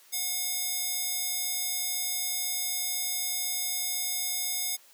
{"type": "tone with high-pass filter", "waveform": "square", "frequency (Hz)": 722, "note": "F#5", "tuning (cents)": -43, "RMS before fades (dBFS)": -31, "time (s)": [0.12, 4.77], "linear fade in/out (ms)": 20, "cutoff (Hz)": 5500, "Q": 0.56, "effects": ["white hiss -57 dBFS RMS until 4.93 s", "high-pass 400 Hz 12 dB/octave"]}